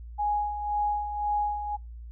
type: tone with tremolo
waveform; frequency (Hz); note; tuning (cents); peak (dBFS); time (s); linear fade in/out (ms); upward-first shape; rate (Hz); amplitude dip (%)
sine; 830.6; G#5; 0; -23; 0.18-1.77; 20; sine; 1.9; 60
effects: noise-tail reverb RT60 0.2 s tail -25 dB re dry + added 58 Hz sine -39 dBFS peak until 2.11 s